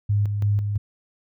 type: tone with tremolo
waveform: sine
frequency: 102.8 Hz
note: G#2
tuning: 17 cents flat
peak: -17 dBFS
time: 0.09-0.78 s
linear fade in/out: 10 ms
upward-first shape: square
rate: 3 Hz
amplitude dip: 45%
effects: none